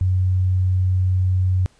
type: tone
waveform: sine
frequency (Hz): 92.5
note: F#2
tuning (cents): 0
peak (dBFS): -15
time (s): 0.01-1.66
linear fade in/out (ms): 0
effects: pink hiss -57 dBFS RMS until 1.79 s + resampled to 22050 Hz